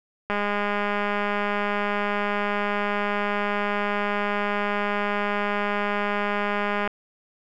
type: click train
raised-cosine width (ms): 0.5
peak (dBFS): -11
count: 1349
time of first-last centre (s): 0.3-6.876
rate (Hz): 205
effects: none